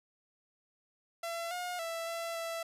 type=tone with pitch steps; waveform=sawtooth; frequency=674 / 716 / 663 / 670 / 664 Hz; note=E5 / F5 / E5 / E5 / E5; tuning=+38 / +43 / +10 / +28 / +12 cents; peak=-32 dBFS; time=1.23-2.63 s; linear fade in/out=5 ms; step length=280 ms; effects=resampled to 32000 Hz